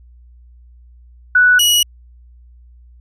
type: tone pair in turn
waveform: sine / sawtooth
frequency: 1480 / 2913 Hz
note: F#6 / F#7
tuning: 0 / -28 cents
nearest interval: octave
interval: 1172 cents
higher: second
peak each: -7 dBFS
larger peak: neither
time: 1.35-1.59 / 1.59-1.83 s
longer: neither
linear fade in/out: 5 ms
effects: added 60 Hz sine -41 dBFS peak until 3 s + resampled to 32000 Hz